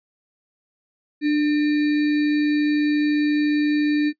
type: tone with sample-and-hold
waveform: sine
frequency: 297.1 Hz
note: D4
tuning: 20 cents sharp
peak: -16 dBFS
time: 1.21-4.13 s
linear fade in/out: 50 ms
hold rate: 2100 Hz
effects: noise-tail reverb RT60 0.1 s tail -22 dB re dry + resampled to 11025 Hz